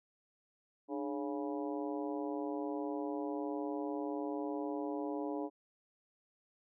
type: harmonic tone with a mistuned harmonic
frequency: 139.5 Hz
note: C#3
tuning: 11 cents sharp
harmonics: 2 / 3 / 4 / 5 / 6 / 7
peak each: -38 / -42 / -44 / -46 / -48 / -49 dBFS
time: 0.88-5.5 s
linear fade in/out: 50 ms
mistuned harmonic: 2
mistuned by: +110 cents
effects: none